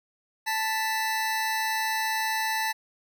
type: tone pair together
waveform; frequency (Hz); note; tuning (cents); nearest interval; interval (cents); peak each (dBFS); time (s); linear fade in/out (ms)
25% pulse; 880 / 1975.5; A5 / B6; 0 / 0; octave + major second; 1400; -23 / -28; 0.46-2.73; 20
effects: none